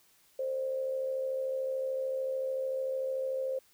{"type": "tone with amplitude modulation", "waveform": "sine", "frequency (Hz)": 526, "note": "C5", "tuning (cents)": 9, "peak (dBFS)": -28, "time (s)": [0.39, 3.59], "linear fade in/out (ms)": 5, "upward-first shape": "sine", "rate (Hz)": 73.5, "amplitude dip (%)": 50, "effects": ["white hiss -65 dBFS RMS until 3.73 s"]}